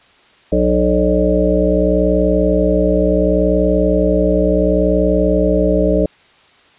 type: harmonic tone with a mistuned harmonic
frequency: 60.7 Hz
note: B1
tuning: 29 cents flat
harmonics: 1 / 3 / 5 / 7 / 9 / 10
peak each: -18 / -18 / -18 / -18 / -18 / -18 dBFS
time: 0.52-6.06 s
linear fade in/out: 5 ms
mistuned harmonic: 7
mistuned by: +38 cents
effects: white hiss -49 dBFS RMS until 6.78 s + resampled to 8000 Hz